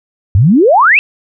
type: exponential sweep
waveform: sine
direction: up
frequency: 86 to 2731 Hz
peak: -4 dBFS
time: 0.35-0.99 s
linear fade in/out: 0 ms
effects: none